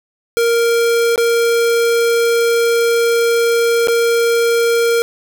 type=tone with dropouts; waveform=square; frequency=466.2 Hz; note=A#4; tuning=in tune; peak=-12 dBFS; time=0.37-5.02 s; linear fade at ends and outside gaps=0 ms; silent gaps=1.159-1.178 / 3.873-3.883 s; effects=none